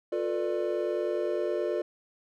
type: chord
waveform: triangle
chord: B half-diminished seventh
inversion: second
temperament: just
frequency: 355.6 / 444.5 / 493.9 / 592.7 Hz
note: F4 / A4 / B4 / D5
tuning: +31 / +18 / 0 / +16 cents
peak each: -29 / -31 / -34 / -30 dBFS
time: 0.12-1.82 s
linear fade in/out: 5 ms
effects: none